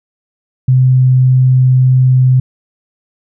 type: tone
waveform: sine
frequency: 128.7 Hz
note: C3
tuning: 28 cents flat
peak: -5 dBFS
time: 0.68-2.4 s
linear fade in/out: 5 ms
effects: none